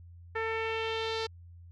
sawtooth tone with low-pass filter sweep, 447.2 Hz, A4, 28 cents sharp, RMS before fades -33 dBFS, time 0.35-1.27 s, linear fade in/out 10 ms, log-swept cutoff 1900 to 4500 Hz, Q 2.9, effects added 86 Hz sine -48 dBFS peak until 1.71 s

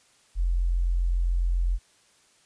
sine tone, 43.65 Hz, F1, in tune, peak -21 dBFS, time 0.35-1.79 s, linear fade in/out 50 ms, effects white hiss -61 dBFS RMS until 2.45 s + resampled to 22050 Hz

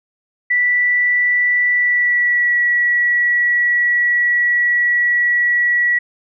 sine tone with pitch glide, 1966 to 1934.5 Hz, B6 to B6, -8 to -36 cents, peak -12 dBFS, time 0.5-5.99 s, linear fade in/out 10 ms, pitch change -28 cents, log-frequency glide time 1.73-2.58 s, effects none

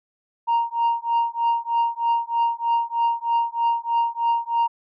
sine tone with tremolo, 932.3 Hz, A#5, in tune, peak -13 dBFS, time 0.47-4.68 s, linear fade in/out 20 ms, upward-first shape triangle, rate 3.2 Hz, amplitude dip 100%, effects tanh soft clip ceiling -15 dBFS

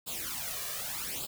white noise with flanger, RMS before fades -37 dBFS, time 0.06-1.27 s, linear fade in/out 20 ms, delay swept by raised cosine 0.25 to 1.75 ms, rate 0.84 Hz, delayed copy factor +0.8, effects none

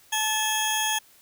20% pulse tone pair together, 868 / 3270 Hz, A5 / G#7, -24 / -28 cents, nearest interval octave + major seventh, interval 2296 cents, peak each -21 dBFS, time 0.12-0.99 s, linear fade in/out 10 ms, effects white hiss -56 dBFS RMS until 1.21 s

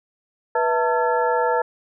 sine tone cluster, 490.5 / 653 / 896 / 1353 / 1703 Hz, B4 / E5 / A5 / E6 / G#6, -12 / -17 / +31 / +45 / +43 cents, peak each -21 / -26 / -21 / -28 / -29 dBFS, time 0.55-1.62 s, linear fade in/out 5 ms, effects none

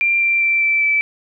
sine tone with pitch steps, 2375 / 2360 / 2345 / 2330 / 2315 Hz, D7 / D7 / D7 / D7 / D7, +19 / +8 / -3 / -14 / -25 cents, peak -13 dBFS, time 0.01-1.01 s, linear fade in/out 0 ms, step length 200 ms, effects none

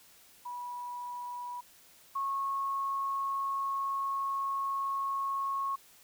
sine tone pair in turn, 976 / 1095.5 Hz, B5 / C#6, -21 / -21 cents, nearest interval major second, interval 200 cents, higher second, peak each -37 / -30 dBFS, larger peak second, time 0.45-1.61 / 2.15-5.76 s, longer second, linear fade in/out 10 ms, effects white hiss -59 dBFS RMS until 6.03 s

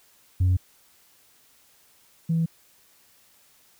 sine tone pair in turn, 91.5 / 164.31 Hz, F#2 / E3, -19 / -5 cents, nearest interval minor seventh, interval 1014 cents, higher second, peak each -15 / -19 dBFS, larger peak first, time 0.4-0.57 / 2.29-2.46 s, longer neither, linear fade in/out 10 ms, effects tanh soft clip ceiling -16 dBFS + white hiss -59 dBFS RMS until 3.79 s

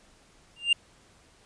triangle tone with exponential growth, 2794 Hz, F7, in tune, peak -14 dBFS, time 0.56-0.73 s, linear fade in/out 5 ms, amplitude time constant 35 ms, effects pink hiss -59 dBFS RMS until 1.45 s + resampled to 22050 Hz

